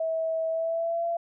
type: tone with pitch glide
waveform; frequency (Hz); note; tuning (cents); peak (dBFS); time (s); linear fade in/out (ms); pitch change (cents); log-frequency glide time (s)
sine; 648 to 679; E5 to F5; -30 to -49; -25; 0-1.17; 5; +81; 0.48-1.06
effects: none